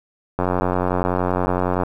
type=click train; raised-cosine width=1 ms; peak=-6 dBFS; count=132; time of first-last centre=0.39-1.834 s; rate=90.7 Hz; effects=8-bit